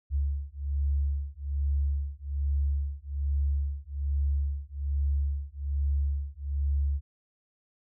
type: beating tone pair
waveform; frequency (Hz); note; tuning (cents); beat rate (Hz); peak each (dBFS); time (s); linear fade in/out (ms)
sine; 70 / 71.2; C#2 / C#2; +18 / +47; 1.2; -29; 0.1-7.01; 50
effects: none